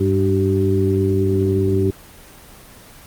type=harmonic tone with a mistuned harmonic; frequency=98 Hz; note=G2; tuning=in tune; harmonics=1 / 2 / 3 / 4; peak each=-18 / -23 / -22 / -18 dBFS; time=0-1.91 s; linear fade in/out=10 ms; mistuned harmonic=4; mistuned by=-38 cents; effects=pink hiss -42 dBFS RMS until 3.06 s + Opus 24 kbps